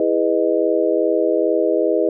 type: chord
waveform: sine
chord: E major seventh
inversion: none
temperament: just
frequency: 329.6 / 412 / 494.4 / 618.1 Hz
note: E4 / G#4 / B4 / D#5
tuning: 0 / -14 / +2 / -12 cents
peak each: -20 dBFS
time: 0-2.09 s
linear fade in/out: 2 ms
effects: none